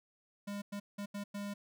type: tone bursts at uneven times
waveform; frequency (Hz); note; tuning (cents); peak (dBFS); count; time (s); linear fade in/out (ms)
square; 202.8; G#3; -41; -39; 5; 0.47-0.62 / 0.72-0.8 / 0.98-1.06 / 1.14-1.24 / 1.34-1.54; 10
effects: none